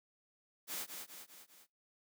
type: noise with echo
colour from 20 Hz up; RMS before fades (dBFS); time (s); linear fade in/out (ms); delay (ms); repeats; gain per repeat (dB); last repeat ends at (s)
white; -41; 0.67-0.87; 50; 200; 4; -5; 1.67
effects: noise-tail reverb RT60 0.2 s tail -22 dB re dry + high-pass 150 Hz 12 dB/octave